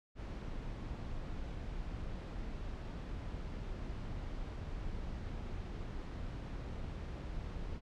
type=noise; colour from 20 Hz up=brown; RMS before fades=-42 dBFS; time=0.15-7.81 s; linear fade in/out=50 ms; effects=low-pass 5000 Hz 12 dB/octave